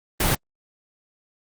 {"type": "noise", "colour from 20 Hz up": "pink", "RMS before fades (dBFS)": -20, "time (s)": [0.2, 0.35], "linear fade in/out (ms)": 5, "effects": ["Opus 32 kbps"]}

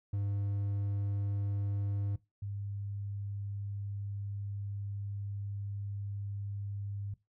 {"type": "tone pair in turn", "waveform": ["triangle", "sine"], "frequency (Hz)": [100.7, 100.7], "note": ["G2", "G2"], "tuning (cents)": [47, 47], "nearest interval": "unison", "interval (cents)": 0, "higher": "neither", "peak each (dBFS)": [-29, -36], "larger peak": "first", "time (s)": [[0.13, 2.16], [2.42, 7.14]], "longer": "second", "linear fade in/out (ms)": 5, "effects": ["noise-tail reverb RT60 0.2 s tail -18 dB re dry"]}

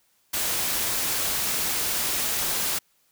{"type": "noise", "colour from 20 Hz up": "white", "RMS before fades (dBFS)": -26, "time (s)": [0.33, 2.79], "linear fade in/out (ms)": 10, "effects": ["white hiss -66 dBFS RMS until 3.11 s"]}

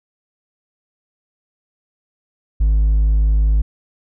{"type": "tone with hard clipping", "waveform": "sine", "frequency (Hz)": 52.6, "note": "G#1", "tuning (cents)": 23, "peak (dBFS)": -12, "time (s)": [2.6, 3.62], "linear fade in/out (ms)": 10, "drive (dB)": 2, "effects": []}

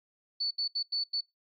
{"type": "tone bursts at uneven times", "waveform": "sine", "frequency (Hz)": 4470, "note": "C#8", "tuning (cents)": 14, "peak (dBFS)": -28, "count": 5, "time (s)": [[0.4, 0.51], [0.58, 0.68], [0.75, 0.83], [0.92, 1.04], [1.13, 1.21]], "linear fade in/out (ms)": 10, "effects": ["noise-tail reverb RT60 0.2 s tail -25 dB re dry", "AAC 64 kbps"]}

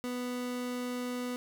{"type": "tone", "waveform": "30% pulse", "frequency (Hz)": 247.4, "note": "B3", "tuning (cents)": 3, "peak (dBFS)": -31, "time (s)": [0.04, 1.36], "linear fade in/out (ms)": 0, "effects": []}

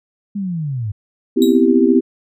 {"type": "linear sweep", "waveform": "sine", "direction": "down", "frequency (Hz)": [207.7, 97.9], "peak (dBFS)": -19, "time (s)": [0.35, 0.92], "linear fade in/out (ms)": 10}
{"type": "chord", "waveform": "sine", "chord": "C major seventh", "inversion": "third", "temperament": "equal", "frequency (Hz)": [246.9, 261.6, 329.6, 392], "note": ["B3", "C4", "E4", "G4"], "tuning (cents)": [0, 0, 0, 0], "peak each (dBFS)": -15, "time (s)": [1.36, 2.01], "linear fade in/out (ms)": 20}
{"type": "tone with exponential decay", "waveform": "sawtooth", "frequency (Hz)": 3833, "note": "A#7", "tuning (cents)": 47, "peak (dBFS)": -19, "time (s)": [1.42, 1.66], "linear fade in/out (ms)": 1, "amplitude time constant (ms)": 51}
{"effects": []}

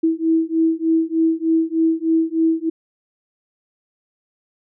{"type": "beating tone pair", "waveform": "sine", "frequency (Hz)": [323.3, 326.6], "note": ["E4", "E4"], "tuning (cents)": [-34, -16], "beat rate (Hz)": 3.3, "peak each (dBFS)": -18, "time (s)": [0.03, 2.7], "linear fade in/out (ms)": 10, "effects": []}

